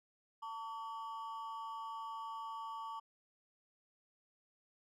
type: ring-modulated tone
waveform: triangle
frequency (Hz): 1017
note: C6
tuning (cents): -50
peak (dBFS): -37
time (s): 0.42-3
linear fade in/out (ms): 10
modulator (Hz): 120
effects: none